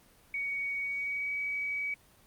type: tone with pitch glide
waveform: sine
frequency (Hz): 2242 to 2273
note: C#7 to C#7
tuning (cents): +19 to +43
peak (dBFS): -31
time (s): 0.34-1.94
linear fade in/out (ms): 2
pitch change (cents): +24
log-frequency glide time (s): 0.8-1.34
effects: pink hiss -61 dBFS RMS until 2.26 s + Opus 24 kbps